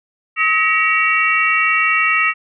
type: tone cluster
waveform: sine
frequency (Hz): 1275 / 1909 / 2265 / 2727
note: D#6 / A#6 / C#7 / F7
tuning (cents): +42 / +41 / +37 / -42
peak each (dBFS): -18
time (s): 0.36-2.34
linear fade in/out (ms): 50
effects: none